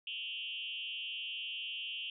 sine tone with frequency modulation, 2960 Hz, F#7, in tune, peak -38 dBFS, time 0.07-2.1 s, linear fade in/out 2 ms, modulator 216 Hz, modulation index 1.4, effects none

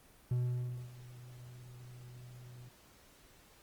triangle tone with ADSR envelope, 123.47 Hz, B2, in tune, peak -27 dBFS, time 0.31-2.69 s, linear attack 4 ms, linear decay 580 ms, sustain -20 dB, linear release 6 ms, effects pink hiss -62 dBFS RMS until 3.62 s + Opus 24 kbps

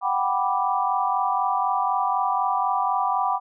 sine chord, G major seventh, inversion third, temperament equal with one note detuned, 740 / 784 / 984.9 / 1174.7 Hz, F#5 / G5 / B5 / D6, 0 / 0 / -5 / 0 cents, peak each -27 / -25 / -25 / -26 dBFS, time 0.01-3.4 s, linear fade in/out 50 ms, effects none

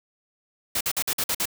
white noise bursts, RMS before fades -25 dBFS, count 7, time 0.75-1.456 s, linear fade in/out 5 ms, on 58 ms, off 50 ms, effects none

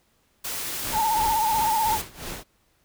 white noise, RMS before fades -31 dBFS, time 0.44-2.02 s, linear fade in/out 10 ms
pink noise with tremolo, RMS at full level -33 dBFS, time 0.83-2.44 s, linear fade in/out 20 ms, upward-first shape sine, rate 2.9 Hz, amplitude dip 85%
sine tone with vibrato, 880 Hz, A5, in tune, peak -20 dBFS, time 0.92-1.99 s, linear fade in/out 50 ms, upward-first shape triangle, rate 16 Hz, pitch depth 89 cents each way
effects pink hiss -66 dBFS RMS until 2.84 s

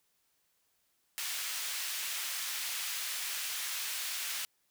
pink high-pass noise, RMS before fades -37 dBFS, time 1.18-4.45 s, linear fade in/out 0 ms, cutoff 2100 Hz, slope 12 dB/octave, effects white hiss -75 dBFS RMS until 4.7 s

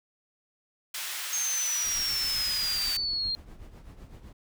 pink high-pass noise, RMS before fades -35 dBFS, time 0.94-2.97 s, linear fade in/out 5 ms, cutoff 1800 Hz, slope 12 dB/octave
sine exponential sweep, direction down, 6460 to 4186 Hz, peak -27 dBFS, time 1.33-3.35 s, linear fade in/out 0 ms
brown noise with tremolo, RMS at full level -43 dBFS, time 1.84-4.33 s, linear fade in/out 5 ms, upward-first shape triangle, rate 7.9 Hz, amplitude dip 70%
effects none

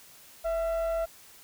sine tone with frequency modulation, 659.3 Hz, E5, in tune, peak -24 dBFS, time 0.44-1.06 s, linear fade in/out 20 ms, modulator 703 Hz, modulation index 0.4, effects tanh soft clip ceiling -25 dBFS + white hiss -53 dBFS RMS until 1.43 s

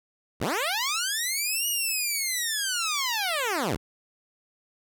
10% pulse linear two-way sweep, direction up then down, 47.72 to 2920 to 47.72 Hz, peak -17 dBFS, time 0.4-3.77 s, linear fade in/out 20 ms, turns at 1.68 s, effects none

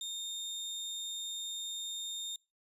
30% pulse tone, 3655 Hz, A#7, 35 cents flat, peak -35 dBFS, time 0.01-2.36 s, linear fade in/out 2 ms, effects noise-tail reverb RT60 0.3 s tail -25 dB re dry + resampled to 32000 Hz

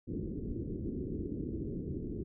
white low-pass noise, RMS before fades -38 dBFS, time 0.07-2.24 s, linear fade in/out 20 ms, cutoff 390 Hz, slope 48 dB/octave, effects none

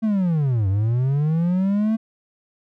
triangle linear two-way sweep, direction down then up, 225.7 to 93.4 to 225.7 Hz, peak -15 dBFS, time 0.02-1.97 s, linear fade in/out 20 ms, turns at 0.68 s, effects none

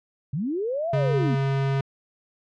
sine linear two-way sweep, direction up then down, 122.7 to 693 to 214.7 Hz, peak -24 dBFS, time 0.33-1.35 s, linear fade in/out 5 ms, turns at 0.9 s
square tone with pitch glide, 138.59 to 136.76 Hz, C#3 to C#3, 0 to -23 cents, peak -22 dBFS, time 0.93-1.81 s, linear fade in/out 5 ms, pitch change -23 cents, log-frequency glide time 1.27-1.37 s
effects low-pass 3000 Hz 12 dB/octave

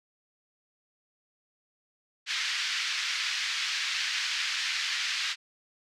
pink band-pass noise, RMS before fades -31 dBFS, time 2.26-5.36 s, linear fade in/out 50 ms, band 1700 to 5500 Hz, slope 24 dB/octave, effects none

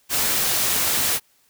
white noise, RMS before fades -21 dBFS, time 0.09-1.2 s, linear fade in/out 50 ms, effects white hiss -61 dBFS RMS until 1.49 s

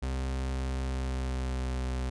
40% pulse tone with pitch glide, 65.41 to 63.92 Hz, C2 to C2, 0 to -40 cents, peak -29 dBFS, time 0.02-2.1 s, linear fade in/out 10 ms, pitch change -40 cents, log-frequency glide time 0.75-1.76 s, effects resampled to 22050 Hz

